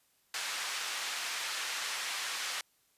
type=band-pass noise; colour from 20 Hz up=pink; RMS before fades=-37 dBFS; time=0.34-2.61 s; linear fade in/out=2 ms; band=1400 to 7400 Hz; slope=12 dB/octave; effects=white hiss -71 dBFS RMS until 2.97 s + resampled to 32000 Hz